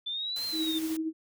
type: linear two-way sweep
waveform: sine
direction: up then down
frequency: 3506 to 4186 to 3565 Hz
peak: -31 dBFS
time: 0.06-0.79 s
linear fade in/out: 10 ms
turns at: 0.46 s
type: noise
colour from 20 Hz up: white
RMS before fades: -42 dBFS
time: 0.36-0.97 s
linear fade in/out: 5 ms
type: tone with tremolo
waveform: sine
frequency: 319.1 Hz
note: D#4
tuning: 44 cents sharp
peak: -27 dBFS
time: 0.52-1.13 s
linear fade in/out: 50 ms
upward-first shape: sine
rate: 13 Hz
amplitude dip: 45%
effects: none